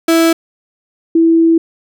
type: tone pair in turn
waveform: 35% pulse / sine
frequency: 329.3 / 329.3 Hz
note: E4 / E4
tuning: -2 / -2 cents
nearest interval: unison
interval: 0 cents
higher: neither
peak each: -6 dBFS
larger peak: neither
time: 0.08-0.33 / 1.15-1.58 s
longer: second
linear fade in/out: 5 ms
effects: none